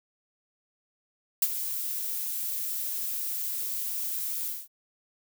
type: noise with ADSR envelope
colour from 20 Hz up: violet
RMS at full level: -21 dBFS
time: 1.42-4.68 s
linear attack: 3 ms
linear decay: 46 ms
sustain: -11 dB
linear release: 210 ms
effects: none

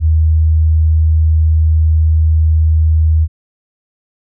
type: tone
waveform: sine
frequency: 79.1 Hz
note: D#2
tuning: 29 cents sharp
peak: -7 dBFS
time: 0-3.28 s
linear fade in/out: 50 ms
effects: none

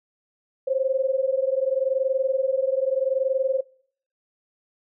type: tone pair together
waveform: sine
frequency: 521.2 / 542 Hz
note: C5 / C#5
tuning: -7 / -39 cents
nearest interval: minor second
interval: 68 cents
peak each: -23 dBFS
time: 0.67-3.61 s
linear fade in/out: 10 ms
effects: noise-tail reverb RT60 0.6 s tail -25 dB re dry

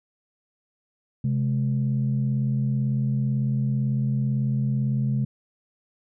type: tone pair together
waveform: sine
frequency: 132.8 / 210.8 Hz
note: C3 / G#3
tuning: +26 / +26 cents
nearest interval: minor sixth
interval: 800 cents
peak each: -21 / -26 dBFS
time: 1.24-5.25 s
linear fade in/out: 5 ms
effects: tanh soft clip ceiling -15 dBFS

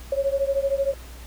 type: beating tone pair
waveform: sine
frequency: 545 / 558 Hz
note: C#5 / C#5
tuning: -29 / +11 cents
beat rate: 13 Hz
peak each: -23 / -24 dBFS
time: 0.12-0.94 s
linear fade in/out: 5 ms
effects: added 60 Hz sine -39 dBFS peak until 1.26 s + pink hiss -46 dBFS RMS until 1.26 s

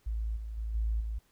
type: tone with level steps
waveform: sine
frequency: 55 Hz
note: A1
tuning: in tune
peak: -30 / -36 / -32 / -27 / -32 dBFS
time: 0.06-1.19 s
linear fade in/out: 10 ms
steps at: 0.36 / 0.57 / 0.74 / 1 s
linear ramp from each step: 10 ms
effects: pink hiss -69 dBFS RMS until 1.31 s

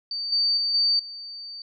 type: tone with level steps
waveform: sine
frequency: 4600 Hz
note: D8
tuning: 37 cents flat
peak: -27 / -19 / -22 / -18 / -35 dBFS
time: 0.11-1.62 s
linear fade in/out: 2 ms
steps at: 0.32 / 0.57 / 0.74 / 0.99 s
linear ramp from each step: 5 ms
effects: none

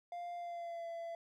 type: tone with pitch glide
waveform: triangle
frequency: 698.5 to 673.1 Hz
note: F5 to E5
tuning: 0 to +36 cents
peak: -39 dBFS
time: 0.12-1.15 s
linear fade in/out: 2 ms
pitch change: -64 cents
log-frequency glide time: 0.36-0.87 s
effects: none

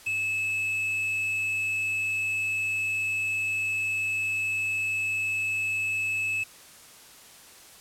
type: tone with quantisation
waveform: triangle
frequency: 2600 Hz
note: E7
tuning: 24 cents flat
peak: -24 dBFS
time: 0.06-6.44 s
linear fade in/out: 10 ms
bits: 7
effects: white hiss -50 dBFS RMS until 7.8 s + low-pass 12000 Hz 12 dB/octave

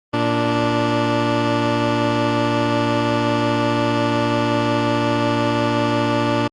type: tone pair together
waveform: 15% pulse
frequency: 116 / 292.8 Hz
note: A#2 / D4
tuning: -8 / -5 cents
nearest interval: octave + major third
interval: 1603 cents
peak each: -14 / -12 dBFS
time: 0.13-6.48 s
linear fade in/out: 10 ms
effects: low-pass 4000 Hz 12 dB/octave + Opus 32 kbps

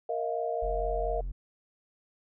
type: chord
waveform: sine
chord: Bb suspended fourth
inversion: none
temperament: equal with one note detuned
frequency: 466.2 / 634.2 / 698.5 Hz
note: Bb4 / Eb5 / F5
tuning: 0 / +33 / 0 cents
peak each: -33 dBFS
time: 0.09-1.21 s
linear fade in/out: 5 ms
type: tone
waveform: triangle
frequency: 43.8 Hz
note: F1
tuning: 6 cents sharp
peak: -30 dBFS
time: 0.62-1.32 s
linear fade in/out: 10 ms
effects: none

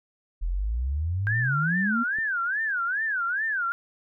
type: exponential sweep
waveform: sine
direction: up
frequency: 39.5 to 246.9 Hz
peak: -24 dBFS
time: 0.41-2.04 s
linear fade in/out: 20 ms
type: tone with vibrato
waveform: sine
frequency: 1568 Hz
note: G6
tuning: in tune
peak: -24 dBFS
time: 1.27-3.72 s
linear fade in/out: 0 ms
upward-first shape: sine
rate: 2.4 Hz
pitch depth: 240 cents each way
type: click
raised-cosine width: 3 ms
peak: -31 dBFS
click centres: 2.186 s
effects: none

